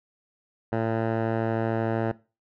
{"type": "tone with low-pass filter", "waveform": "10% pulse", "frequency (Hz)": 112.9, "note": "A2", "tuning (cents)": 45, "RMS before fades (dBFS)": -26, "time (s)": [0.72, 2.12], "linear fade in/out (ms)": 10, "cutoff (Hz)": 1200, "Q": 1.2, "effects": ["noise-tail reverb RT60 0.3 s tail -19 dB re dry"]}